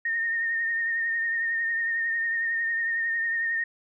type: tone with vibrato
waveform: sine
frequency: 1837 Hz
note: A#6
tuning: 26 cents flat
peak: -24 dBFS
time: 0.05-3.64 s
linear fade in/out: 5 ms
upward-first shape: sine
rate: 11 Hz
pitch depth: 31 cents each way
effects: none